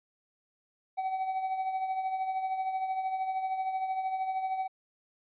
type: tone with tremolo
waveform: triangle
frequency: 759 Hz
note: F#5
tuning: 44 cents sharp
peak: -25 dBFS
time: 0.97-4.68 s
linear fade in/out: 20 ms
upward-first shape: triangle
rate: 13 Hz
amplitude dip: 60%
effects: resampled to 8000 Hz